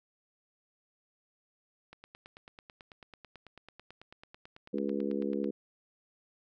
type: click train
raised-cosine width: 0.3 ms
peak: -33 dBFS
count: 33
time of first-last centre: 1.93-5.443 s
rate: 9.11 Hz
type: harmonic tone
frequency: 69.9 Hz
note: C#2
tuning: 15 cents sharp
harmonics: 3 / 4 / 5 / 6 / 7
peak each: -35 / -36 / -37 / -38 / -38 dBFS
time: 4.73-5.51 s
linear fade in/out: 10 ms
effects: none